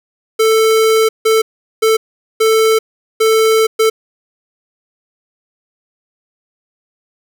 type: tone bursts at uneven times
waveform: square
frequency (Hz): 442.2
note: A4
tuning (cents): +9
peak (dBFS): -9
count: 6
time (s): 0.39-1.09 / 1.25-1.42 / 1.82-1.97 / 2.4-2.79 / 3.2-3.67 / 3.79-3.9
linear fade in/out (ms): 10
effects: none